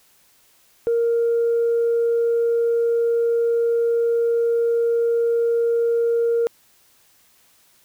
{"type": "tone", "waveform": "sine", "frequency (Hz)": 466.2, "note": "A#4", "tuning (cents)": 0, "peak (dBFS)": -15, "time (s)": [0.87, 6.47], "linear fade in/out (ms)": 0, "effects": ["tanh soft clip ceiling -13 dBFS", "white hiss -57 dBFS RMS until 7.84 s"]}